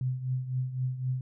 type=tone with tremolo; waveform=sine; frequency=128.4 Hz; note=C3; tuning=32 cents flat; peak=-25 dBFS; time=0.01-1.21 s; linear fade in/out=2 ms; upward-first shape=triangle; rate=3.9 Hz; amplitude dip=75%; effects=none